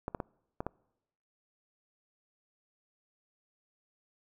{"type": "clicks", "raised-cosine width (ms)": 1, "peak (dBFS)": -20, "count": 5, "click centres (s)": [0.081, 0.148, 0.202, 0.605, 0.666], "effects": ["noise-tail reverb RT60 0.9 s tail -26 dB re dry"]}